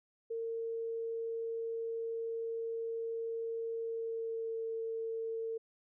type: tone with pitch glide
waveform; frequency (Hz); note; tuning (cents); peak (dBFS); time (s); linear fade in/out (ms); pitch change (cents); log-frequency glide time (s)
sine; 456.5 to 451.8; A#4 to A4; -36 to +46; -35; 0.3-5.58; 10; -18; 3.81-4.61
effects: none